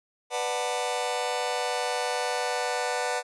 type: chord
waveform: sawtooth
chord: B minor seventh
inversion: none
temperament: just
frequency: 493.9 / 592.7 / 740.8 / 889 Hz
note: B4 / D5 / F#5 / A5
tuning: 0 / +16 / +2 / +18 cents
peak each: -27 / -30 / -27 / -30 dBFS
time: 0.3-3.23 s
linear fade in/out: 50 ms
effects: resampled to 24000 Hz